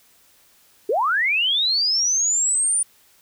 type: linear sweep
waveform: sine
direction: up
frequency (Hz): 370 to 9397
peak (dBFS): -17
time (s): 0.89-2.83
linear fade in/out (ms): 5
effects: white hiss -56 dBFS RMS until 3.21 s